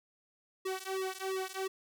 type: tone with flanger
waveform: sawtooth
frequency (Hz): 380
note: F#4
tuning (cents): +46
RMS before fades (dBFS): -37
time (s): 0.65-1.68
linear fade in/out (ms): 10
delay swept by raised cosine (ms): 1.3 to 2.7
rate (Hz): 2.9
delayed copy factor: -1
effects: none